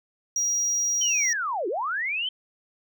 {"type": "tone", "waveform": "triangle", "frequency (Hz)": 5730, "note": "F8", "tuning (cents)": 44, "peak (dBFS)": -21, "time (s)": [0.36, 1.33], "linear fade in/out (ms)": 2}
{"type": "linear two-way sweep", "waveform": "sine", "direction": "down then up", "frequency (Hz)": [3136, 328.2, 3136], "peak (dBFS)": -25, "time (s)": [1.01, 2.29], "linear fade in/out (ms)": 5, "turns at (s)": 1.68}
{"effects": []}